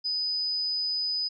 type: tone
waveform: sine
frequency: 4992 Hz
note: D#8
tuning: 5 cents sharp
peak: -26 dBFS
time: 0.04-1.29 s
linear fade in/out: 20 ms
effects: none